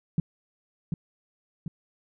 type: tone with echo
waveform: sine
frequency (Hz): 162.6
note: E3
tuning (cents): -23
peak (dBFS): -19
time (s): 0.18-0.2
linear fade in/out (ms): 2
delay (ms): 740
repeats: 2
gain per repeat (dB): -5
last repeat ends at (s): 1.68
effects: none